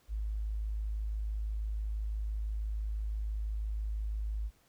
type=tone; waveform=sine; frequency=53 Hz; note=G#1; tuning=36 cents sharp; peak=-32 dBFS; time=0.08-4.51 s; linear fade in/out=50 ms; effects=pink hiss -68 dBFS RMS until 4.68 s